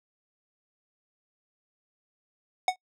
square tone with exponential decay, 740 Hz, F#5, in tune, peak -18 dBFS, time 2.68-2.76 s, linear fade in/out 2 ms, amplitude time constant 17 ms, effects noise-tail reverb RT60 0.1 s tail -24 dB re dry + low-pass 7000 Hz 12 dB/octave

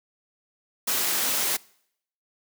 white noise, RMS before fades -25 dBFS, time 0.87-1.57 s, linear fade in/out 10 ms, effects noise-tail reverb RT60 0.7 s tail -24 dB re dry + high-pass 200 Hz 12 dB/octave

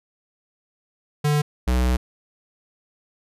square tone pair in turn, 148.1 / 62.27 Hz, D3 / B1, +15 / +15 cents, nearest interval octave + minor third, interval 1500 cents, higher first, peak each -18 dBFS, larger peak neither, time 1.24-1.42 / 1.67-1.97 s, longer second, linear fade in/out 10 ms, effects resampled to 32000 Hz

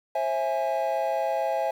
triangle chord, C augmented, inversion none, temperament equal with one note detuned, 534.9 / 659.3 / 830.6 Hz, C5 / E5 / G#5, +38 / 0 / 0 cents, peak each -27 / -25 / -26 dBFS, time 0.15-1.71 s, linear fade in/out 5 ms, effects tanh soft clip ceiling -14 dBFS + 9-bit

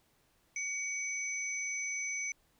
sine tone pair together, 2262 / 6039 Hz, C#7 / F#8, +34 / +34 cents, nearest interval octave + perfect fourth, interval 1700 cents, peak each -36 / -38 dBFS, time 0.56-2.32 s, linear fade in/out 2 ms, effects pink hiss -71 dBFS RMS until 2.59 s

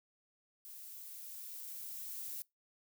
violet noise with level ramp, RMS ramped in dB -51 to -43 dBFS, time 0.65-2.42 s, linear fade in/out 0 ms, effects noise-tail reverb RT60 0.2 s tail -24 dB re dry

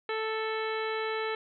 harmonic tone with a mistuned harmonic, 440 Hz, A4, in tune, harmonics 1 / 2 / 3 / 4 / 5 / 6 / 7 / 8 / 9, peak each -32 / -38 / -38 / -39 / -40 / -45 / -47 / -50 / -45 dBFS, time 0.09-1.35 s, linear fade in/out 2 ms, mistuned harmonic 8, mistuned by -81 cents, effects none

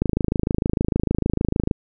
click train, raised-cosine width 3 ms, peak -6 dBFS, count 46, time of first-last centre 0.02-1.712 s, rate 26.6 Hz, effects none

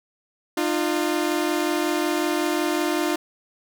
sawtooth tone pair together, 303.8 / 349.2 Hz, D#4 / F4, -41 / 0 cents, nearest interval major second, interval 241 cents, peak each -20 dBFS, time 0.57-3.16 s, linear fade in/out 5 ms, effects none

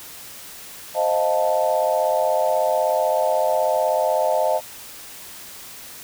sine chord, F dominant seventh, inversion second, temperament equal, 523.3 / 622.3 / 698.5 / 880 Hz, C5 / Eb5 / F5 / A5, 0 / 0 / 0 / 0 cents, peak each -24 / -20 / -24 / -24 dBFS, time 0.94-4.61 s, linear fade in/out 50 ms, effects white hiss -39 dBFS RMS until 6.03 s

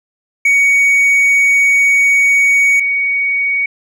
triangle / sine tone pair in turn, 2242 / 2242 Hz, C#7 / C#7, +19 / +19 cents, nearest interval unison, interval 0 cents, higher neither, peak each -6 / -12 dBFS, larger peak first, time 0.45-2.8 / 2.8-3.66 s, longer first, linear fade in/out 5 ms, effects none

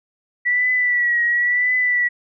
sine tone with vibrato, 1950 Hz, B6, 23 cents flat, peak -15 dBFS, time 0.45-2.09 s, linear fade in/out 20 ms, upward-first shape triangle, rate 0.96 Hz, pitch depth 53 cents each way, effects none

